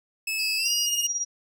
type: tone with pitch glide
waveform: sawtooth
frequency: 2600 to 2852 Hz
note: E7 to F7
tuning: -24 to +36 cents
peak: -23 dBFS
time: 0.27-1.07 s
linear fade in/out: 5 ms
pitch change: +160 cents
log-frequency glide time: 0.57-0.72 s
type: tone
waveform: sine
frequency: 4894 Hz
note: D#8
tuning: 29 cents flat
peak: -27 dBFS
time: 0.38-0.87 s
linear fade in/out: 20 ms
type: tone with tremolo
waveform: sine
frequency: 5720 Hz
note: F8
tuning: 41 cents sharp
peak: -23 dBFS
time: 0.65-1.25 s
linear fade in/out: 10 ms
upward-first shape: sine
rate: 18 Hz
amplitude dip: 65%
effects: none